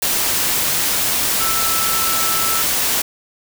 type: tone in noise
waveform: sine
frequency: 1322 Hz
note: E6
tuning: 5 cents sharp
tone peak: -23 dBFS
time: 1.4-2.62 s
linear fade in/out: 5 ms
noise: white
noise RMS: -18 dBFS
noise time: 0.02-3.02 s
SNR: -8 dB
effects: none